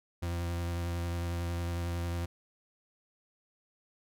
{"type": "tone with vibrato", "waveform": "40% pulse", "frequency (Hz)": 86, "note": "F2", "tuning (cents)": -26, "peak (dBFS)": -31, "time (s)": [0.22, 2.26], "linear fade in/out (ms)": 10, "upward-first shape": "triangle", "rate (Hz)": 11, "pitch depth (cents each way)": 21, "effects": []}